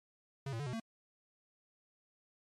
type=tone with pitch steps; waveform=square; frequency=137.3 / 114 / 144.9 / 124.9 / 225.6 Hz; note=C#3 / A#2 / D3 / B2 / A3; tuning=-16 / -38 / -23 / +20 / +44 cents; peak=-38 dBFS; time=0.46-0.8 s; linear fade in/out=5 ms; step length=68 ms; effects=low-pass 8000 Hz 12 dB/octave + MP3 64 kbps